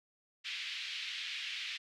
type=band-pass noise; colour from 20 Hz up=white; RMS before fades=-41 dBFS; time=0.44-1.78 s; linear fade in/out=20 ms; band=2100 to 3700 Hz; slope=24 dB/octave; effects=none